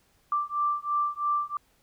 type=beating tone pair; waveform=sine; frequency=1174.7 / 1177.7 Hz; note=D6 / D6; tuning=0 / +4 cents; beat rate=3 Hz; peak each=-28 dBFS; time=0.32-1.57 s; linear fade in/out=2 ms; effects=pink hiss -66 dBFS RMS until 1.82 s